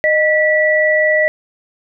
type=tone pair together; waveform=sine; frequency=617 / 1954.1 Hz; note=D#5 / B6; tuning=-15 / -19 cents; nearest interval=octave + minor sixth; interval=1996 cents; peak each=-13 dBFS; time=0.04-1.28 s; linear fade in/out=0 ms; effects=none